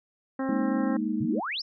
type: harmonic tone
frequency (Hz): 266.2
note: C4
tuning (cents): +30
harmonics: 1 / 2 / 3 / 4 / 5 / 6 / 7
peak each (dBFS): -28 / -34 / -38 / -40 / -42 / -44 / -45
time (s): 0.39-0.97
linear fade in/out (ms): 5
type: chord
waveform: sine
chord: Ab suspended second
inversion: none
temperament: just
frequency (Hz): 207.7 / 233.6 / 311.5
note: Ab3 / Bb3 / Eb4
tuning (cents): 0 / +4 / +2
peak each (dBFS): -30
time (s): 0.49-1.4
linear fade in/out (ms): 2
type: exponential sweep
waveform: sine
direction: up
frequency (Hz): 104.8 to 5620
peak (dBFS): -29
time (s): 1.2-1.62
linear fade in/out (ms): 10
effects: none